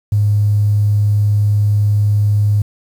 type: tone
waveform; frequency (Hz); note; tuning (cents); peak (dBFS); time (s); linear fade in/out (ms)
triangle; 103.83; G#2; 0; -6; 0.12-2.62; 5
effects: tanh soft clip ceiling -8 dBFS + 7-bit